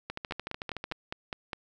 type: two click trains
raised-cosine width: 0.3 ms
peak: -18 / -19 dBFS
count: 7 / 12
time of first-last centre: 0.31-1.532 / 0.1-0.915 s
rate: 4.91 / 13.5 Hz
effects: none